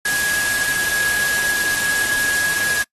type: tone in noise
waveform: sine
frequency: 1661.2 Hz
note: G#6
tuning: in tune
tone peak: -18 dBFS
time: 0.05-2.83 s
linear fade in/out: 5 ms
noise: white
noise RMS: -23 dBFS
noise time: 0.05-2.83 s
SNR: +2 dB
effects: noise-tail reverb RT60 0.1 s tail -25 dB re dry + AAC 32 kbps